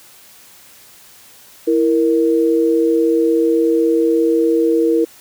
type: tone pair together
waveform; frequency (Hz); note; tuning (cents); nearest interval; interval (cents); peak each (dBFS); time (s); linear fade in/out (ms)
sine; 329.7 / 466.2; E4 / A#4; 0 / 0; tritone; 600; -14; 1.67-5.05; 10
effects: white hiss -44 dBFS RMS until 5.2 s + high-pass 60 Hz 12 dB/octave